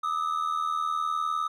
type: ring-modulated tone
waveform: triangle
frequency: 1244.5 Hz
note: D#6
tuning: in tune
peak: -21 dBFS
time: 0.03-1.48 s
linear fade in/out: 10 ms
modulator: 39.9 Hz
effects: none